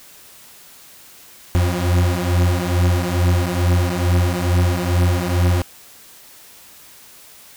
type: beating tone pair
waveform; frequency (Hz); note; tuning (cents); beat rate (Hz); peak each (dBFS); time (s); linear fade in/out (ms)
40% pulse; 87.31 / 89.61; F2 / F2; 0 / +45; 2.3; -17; 1.55-5.62; 0
effects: white hiss -44 dBFS RMS until 7.56 s